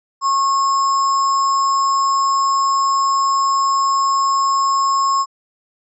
sine tone with sample-and-hold, 1090 Hz, C#6, 29 cents flat, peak -13 dBFS, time 0.21-5.26 s, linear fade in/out 50 ms, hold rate 6300 Hz, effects resampled to 22050 Hz

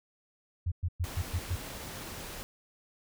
sine tone bursts, 87.31 Hz, F2, in tune, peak -27 dBFS, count 6, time 0.66-1.558 s, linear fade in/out 10 ms, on 58 ms, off 110 ms
pink noise, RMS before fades -42 dBFS, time 1.04-2.43 s, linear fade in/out 0 ms
effects none

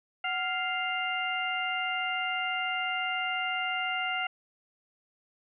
harmonic tone with a mistuned harmonic, 698.5 Hz, F5, in tune, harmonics 1 / 2 / 3 / 4, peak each -34 / -34 / -34 / -34 dBFS, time 0.24-4.27 s, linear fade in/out 5 ms, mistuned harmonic 1, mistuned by +110 cents, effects none

